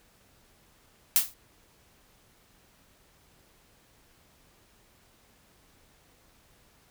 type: noise with exponential decay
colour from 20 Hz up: blue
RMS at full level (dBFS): -17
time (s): 1.16-1.34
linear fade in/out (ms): 1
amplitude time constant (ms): 37
effects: pink hiss -62 dBFS RMS until 6.9 s